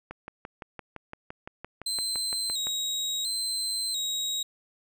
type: click train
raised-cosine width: 0.5 ms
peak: -23 dBFS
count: 16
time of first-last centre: 0.11-2.67 s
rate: 5.86 Hz
type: tone with vibrato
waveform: 30% pulse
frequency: 3950 Hz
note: B7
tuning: in tune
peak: -25 dBFS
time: 1.86-4.43 s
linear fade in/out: 5 ms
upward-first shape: square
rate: 0.72 Hz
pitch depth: 65 cents each way
effects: none